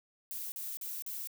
violet noise bursts, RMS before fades -40 dBFS, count 4, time 0.31-1.273 s, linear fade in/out 0 ms, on 210 ms, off 41 ms, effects none

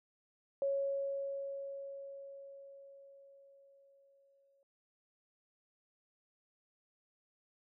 sine tone with exponential decay, 553 Hz, C#5, 4 cents flat, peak -30 dBFS, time 0.62-4.63 s, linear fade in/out 1 ms, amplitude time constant 870 ms, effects none

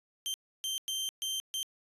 sawtooth tone bursts at uneven times, 3136 Hz, G7, in tune, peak -29 dBFS, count 5, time 0.26-0.34 / 0.64-0.78 / 0.88-1.09 / 1.22-1.4 / 1.54-1.63 s, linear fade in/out 0 ms, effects resampled to 32000 Hz

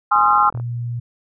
sine chord, F minor seventh, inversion first, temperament equal with one note detuned, 830.6 / 1046.5 / 1244.5 / 1361.1 Hz, Ab5 / C6 / Eb6 / F6, 0 / 0 / 0 / -45 cents, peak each -17 dBFS, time 0.11-0.5 s, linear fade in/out 10 ms
click train, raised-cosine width 1 ms, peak -23 dBFS, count 19, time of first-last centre 0.16-0.599 s, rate 41 Hz
sine tone, 119.4 Hz, A#2, 42 cents sharp, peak -22 dBFS, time 0.54-1 s, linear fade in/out 10 ms
effects none

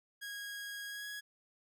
sawtooth tone with pitch glide, 1644 to 1666.9 Hz, G#6 to G#6, -18 to +6 cents, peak -38 dBFS, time 0.21-1.21 s, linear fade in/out 20 ms, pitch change +24 cents, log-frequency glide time 0.87-1.06 s, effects none

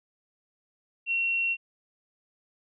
sine tone, 2730 Hz, F7, 40 cents flat, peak -24 dBFS, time 1.06-1.57 s, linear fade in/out 50 ms, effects none

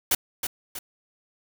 white noise with echo, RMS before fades -21 dBFS, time 0.11-0.15 s, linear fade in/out 5 ms, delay 320 ms, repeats 2, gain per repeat -7 dB, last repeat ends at 0.79 s, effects none

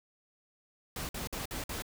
pink noise bursts, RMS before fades -38 dBFS, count 5, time 0.96-1.822 s, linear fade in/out 2 ms, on 130 ms, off 53 ms, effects none

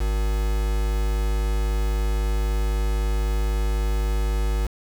triangle tone with quantisation, 51.91 Hz, G#1, in tune, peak -18 dBFS, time 0-4.67 s, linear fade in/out 10 ms, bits 5, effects none

